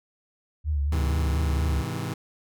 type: tone with vibrato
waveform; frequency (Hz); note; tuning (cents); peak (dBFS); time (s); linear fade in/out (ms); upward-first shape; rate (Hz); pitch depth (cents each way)
sine; 73.42; D2; 0; -22; 0.64-1.84; 50; sine; 4.2; 74
type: chord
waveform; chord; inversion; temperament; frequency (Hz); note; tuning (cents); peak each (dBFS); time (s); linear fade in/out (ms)
sawtooth; Ab augmented; none; just; 103.83 / 129.78 / 162.23; Ab2 / C3 / E3; 0 / -14 / -27; -29; 0.92-2.14; 5
effects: none